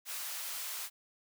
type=high-pass noise; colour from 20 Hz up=white; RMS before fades=-40 dBFS; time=0.05-0.9 s; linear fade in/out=50 ms; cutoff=810 Hz; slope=12 dB/octave; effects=none